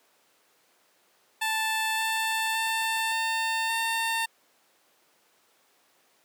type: tone with pitch steps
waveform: 15% pulse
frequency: 880 / 886.6 / 893.3 / 900 / 906.8 Hz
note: A5 / A5 / A5 / A5 / A#5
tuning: 0 / +13 / +26 / +39 / -48 cents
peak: -19 dBFS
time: 1.41-4.26 s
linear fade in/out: 10 ms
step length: 570 ms
effects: pink hiss -64 dBFS RMS until 6.24 s + high-pass 400 Hz 12 dB/octave